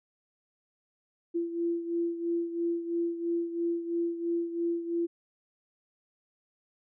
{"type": "beating tone pair", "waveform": "sine", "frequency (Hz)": [339, 342], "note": ["E4", "F4"], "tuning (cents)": [49, -36], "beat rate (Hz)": 3, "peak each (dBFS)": [-29, -35], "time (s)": [1.34, 5.07], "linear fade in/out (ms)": 20, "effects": []}